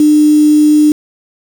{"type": "tone with quantisation", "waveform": "sine", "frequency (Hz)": 300.8, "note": "D4", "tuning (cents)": 42, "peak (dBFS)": -4, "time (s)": [0, 0.92], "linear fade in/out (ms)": 2, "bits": 4, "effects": []}